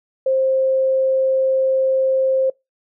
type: tone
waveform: sine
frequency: 528 Hz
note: C5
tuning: 16 cents sharp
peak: -14 dBFS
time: 0.26-2.5 s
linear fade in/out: 5 ms
effects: noise-tail reverb RT60 0.2 s tail -24 dB re dry